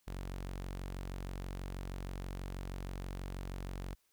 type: tone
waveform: sawtooth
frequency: 46.25 Hz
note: F#1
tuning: in tune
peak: -36 dBFS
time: 0.07-3.95 s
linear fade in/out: 10 ms
effects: white hiss -75 dBFS RMS until 4.12 s